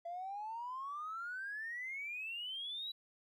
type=exponential sweep; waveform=triangle; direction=up; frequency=672 to 3951 Hz; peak=-37 dBFS; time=0.05-2.92 s; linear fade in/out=10 ms; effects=tanh soft clip ceiling -38 dBFS